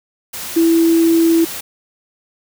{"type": "tone in noise", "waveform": "sine", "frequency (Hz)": 330.9, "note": "E4", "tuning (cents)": 7, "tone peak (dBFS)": -9, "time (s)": [0.56, 1.45], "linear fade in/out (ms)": 10, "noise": "white", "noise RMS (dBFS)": -27, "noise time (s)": [0.33, 1.61], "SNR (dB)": 15, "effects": []}